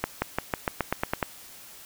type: accelerating click train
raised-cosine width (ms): 0.5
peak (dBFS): -9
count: 10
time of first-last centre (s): 0.04-1.228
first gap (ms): 180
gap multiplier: 0.92
effects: white hiss -47 dBFS RMS until 1.85 s